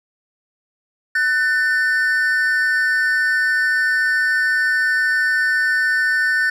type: tone pair together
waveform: triangle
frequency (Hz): 1499 / 1793.2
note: F#6 / A6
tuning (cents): +22 / +32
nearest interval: minor third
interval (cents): 310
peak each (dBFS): -16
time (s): 1.15-6.5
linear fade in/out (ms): 5
effects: none